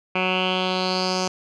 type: tone with low-pass filter sweep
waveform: 10% pulse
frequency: 185 Hz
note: F#3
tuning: in tune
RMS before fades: -23 dBFS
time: 0.15-1.28 s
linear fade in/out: 5 ms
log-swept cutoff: 2400 to 5800 Hz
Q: 5
effects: none